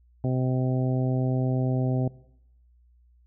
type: harmonic tone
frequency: 128.6 Hz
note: C3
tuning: 30 cents flat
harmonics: 1 / 2 / 3 / 4 / 5 / 6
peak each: -24 / -29 / -34 / -37 / -36 / -41 dBFS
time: 0.24-2.08 s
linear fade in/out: 2 ms
effects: noise-tail reverb RT60 0.8 s tail -20 dB re dry + added 60 Hz sine -56 dBFS peak until 3.26 s